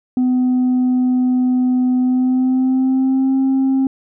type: tone with pitch glide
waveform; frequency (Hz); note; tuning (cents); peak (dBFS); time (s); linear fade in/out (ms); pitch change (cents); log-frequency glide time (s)
sine; 252.4 to 266.5; B3 to C4; +38 to +32; -10; 0.17-3.87; 2; +94; 1.98-3.36
effects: tanh soft clip ceiling -11 dBFS